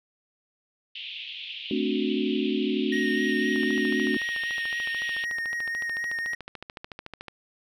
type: band-pass noise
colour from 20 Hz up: white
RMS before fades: -38 dBFS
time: 0.95-5.25 s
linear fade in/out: 5 ms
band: 2600 to 3400 Hz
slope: 48 dB/octave
type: chord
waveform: sine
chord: D dominant seventh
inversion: second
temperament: equal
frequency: 220 / 261.6 / 293.7 / 370 Hz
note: A3 / C4 / D4 / F#4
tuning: 0 / 0 / 0 / 0 cents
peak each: -29 dBFS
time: 1.71-4.17 s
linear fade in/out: 2 ms
type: tone with vibrato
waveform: triangle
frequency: 1864.7 Hz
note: A#6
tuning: in tune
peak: -26 dBFS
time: 2.92-6.35 s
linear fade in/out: 5 ms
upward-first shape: sine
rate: 3.9 Hz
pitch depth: 21 cents each way
type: click train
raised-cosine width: 0.3 ms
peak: -22 dBFS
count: 52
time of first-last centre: 3.56-7.283 s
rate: 13.7 Hz
effects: none